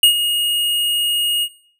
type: tone with ADSR envelope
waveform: square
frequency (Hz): 2867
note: F7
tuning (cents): +45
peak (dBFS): -6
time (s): 0.03-1.49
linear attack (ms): 3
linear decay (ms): 96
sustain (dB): -10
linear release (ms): 62
effects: noise-tail reverb RT60 0.5 s tail -17 dB re dry